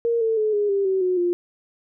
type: tone with pitch steps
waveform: sine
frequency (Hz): 466.2 / 447.7 / 430 / 412.9 / 396.6 / 380.9 / 365.8 / 351.3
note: A#4 / A4 / A4 / G#4 / G4 / G4 / F#4 / F4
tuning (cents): 0 / +30 / -40 / -10 / +20 / -50 / -20 / +10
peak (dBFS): -18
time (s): 0.05-1.33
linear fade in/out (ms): 0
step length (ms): 160
effects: none

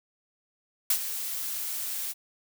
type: noise with ADSR envelope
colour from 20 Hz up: blue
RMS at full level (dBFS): -22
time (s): 0.9-2.14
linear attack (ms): 4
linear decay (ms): 75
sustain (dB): -11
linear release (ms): 36
effects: none

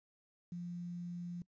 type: tone with quantisation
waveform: sine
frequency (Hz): 174.61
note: F3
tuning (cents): 0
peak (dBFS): -40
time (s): 0.52-1.42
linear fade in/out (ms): 2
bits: 11
effects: noise-tail reverb RT60 0.1 s tail -22 dB re dry + resampled to 16000 Hz

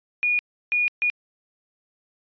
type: tone bursts at uneven times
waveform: sine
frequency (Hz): 2446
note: D#7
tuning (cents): -30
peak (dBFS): -17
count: 3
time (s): 0.23-0.39 / 0.72-0.88 / 1.02-1.1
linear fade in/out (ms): 0
effects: tanh soft clip ceiling -16 dBFS + resampled to 11025 Hz

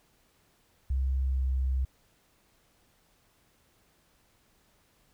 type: tone with pitch glide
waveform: sine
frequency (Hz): 66 to 65.28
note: C2 to C2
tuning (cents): +16 to -3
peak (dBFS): -25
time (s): 0.9-1.85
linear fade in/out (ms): 5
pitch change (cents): -19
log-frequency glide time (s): 1.28-1.42
effects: pink hiss -67 dBFS RMS until 5.13 s

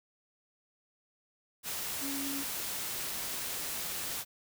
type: tone in noise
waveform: sine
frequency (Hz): 277.2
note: C#4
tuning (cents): 0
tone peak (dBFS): -37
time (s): 2-2.45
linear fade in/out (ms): 50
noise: white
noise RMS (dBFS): -37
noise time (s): 1.63-4.25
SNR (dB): -3
effects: none

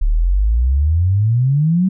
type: exponential sweep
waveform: sine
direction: up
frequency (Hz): 34.96 to 193.3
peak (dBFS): -11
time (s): 0.01-1.89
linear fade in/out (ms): 10
effects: none

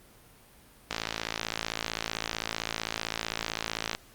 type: click train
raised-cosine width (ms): 0.2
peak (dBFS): -12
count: 170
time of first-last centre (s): 0.91-3.95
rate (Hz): 55.6
effects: pink hiss -56 dBFS RMS until 4.14 s + Opus 32 kbps

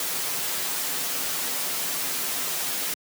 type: noise with comb filter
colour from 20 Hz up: white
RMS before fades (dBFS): -28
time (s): 0-2.94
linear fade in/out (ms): 2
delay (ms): 9.3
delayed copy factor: -0.6
effects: high-pass 150 Hz 12 dB/octave

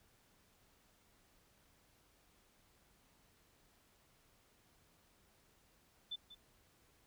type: tone with echo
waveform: sine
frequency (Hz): 3520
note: A7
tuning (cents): 0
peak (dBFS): -40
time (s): 6.11-6.16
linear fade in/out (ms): 10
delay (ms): 190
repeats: 1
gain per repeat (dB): -13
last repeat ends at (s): 6.35
effects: pink hiss -71 dBFS RMS until 7.06 s

